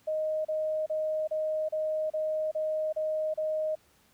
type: tone bursts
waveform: sine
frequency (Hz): 622.3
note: D#5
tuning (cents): 0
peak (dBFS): -27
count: 9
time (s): 0.07-3.754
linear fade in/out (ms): 10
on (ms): 380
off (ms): 33
effects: pink hiss -64 dBFS RMS until 4.13 s + high-pass 60 Hz 12 dB/octave